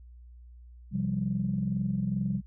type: chord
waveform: sine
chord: C suspended fourth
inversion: none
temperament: equal with one note detuned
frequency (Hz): 130.81 / 173.81 / 196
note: C3 / F3 / G3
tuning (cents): 0 / -8 / 0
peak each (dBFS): -32 / -32 / -29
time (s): 0.91-2.42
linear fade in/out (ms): 50
effects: tanh soft clip ceiling -17 dBFS + added 60 Hz sine -47 dBFS peak until 2.46 s